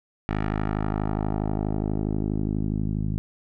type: tone with low-pass filter sweep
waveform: 10% pulse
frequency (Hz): 52.3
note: G#1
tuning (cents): +13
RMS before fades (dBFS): -26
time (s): 0.29-3.18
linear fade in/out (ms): 0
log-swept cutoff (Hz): 2100 to 170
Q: 1.2
effects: none